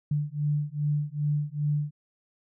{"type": "beating tone pair", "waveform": "sine", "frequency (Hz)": [146.5, 149], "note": ["D3", "D3"], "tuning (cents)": [-4, 25], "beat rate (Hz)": 2.5, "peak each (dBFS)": -28, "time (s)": [0.11, 1.91], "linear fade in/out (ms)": 5, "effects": []}